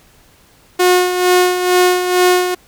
sawtooth tone with tremolo, 361.7 Hz, F#4, 39 cents flat, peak -4 dBFS, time 0.79-2.55 s, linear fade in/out 10 ms, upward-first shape sine, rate 2.2 Hz, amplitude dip 60%, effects pink hiss -49 dBFS RMS until 2.67 s

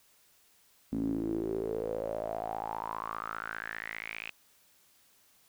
sawtooth tone with band-pass filter sweep, 55 Hz, A1, in tune, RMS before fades -36 dBFS, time 0.92-4.3 s, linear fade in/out 0 ms, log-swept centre 250 to 2600 Hz, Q 7.7, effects white hiss -65 dBFS RMS until 5.48 s

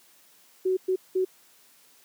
sine tone bursts at uneven times, 373.5 Hz, F#4, 16 cents sharp, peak -21 dBFS, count 3, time 0.65-0.77 / 0.88-0.96 / 1.15-1.25 s, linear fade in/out 10 ms, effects white hiss -58 dBFS RMS until 2.04 s + high-pass 150 Hz 12 dB/octave

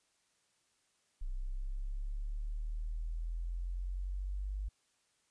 sine exponential sweep, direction up, 31.4 to 50.4 Hz, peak -35 dBFS, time 1.21-4.69 s, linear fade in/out 10 ms, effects white hiss -75 dBFS RMS until 5.3 s + resampled to 22050 Hz

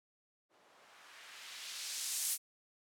violet noise with low-pass filter sweep, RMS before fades -43 dBFS, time 0.49-2.38 s, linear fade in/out 50 ms, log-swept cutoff 530 to 11000 Hz, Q 0.9, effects none

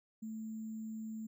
sine tone with sample-and-hold, 220 Hz, A3, in tune, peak -40 dBFS, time 0.22-1.27 s, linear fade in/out 10 ms, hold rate 7350 Hz, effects none

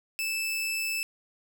sawtooth tone, 2631 Hz, E7, 4 cents flat, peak -25 dBFS, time 0.19-1.03 s, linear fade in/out 0 ms, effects none

